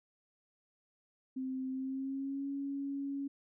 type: tone with pitch glide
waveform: sine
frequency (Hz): 261.1 to 278.2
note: C4 to C#4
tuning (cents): -3 to +6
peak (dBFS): -35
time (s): 1.36-3.28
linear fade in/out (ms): 10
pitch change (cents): +109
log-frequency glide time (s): 1.7-2.48
effects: none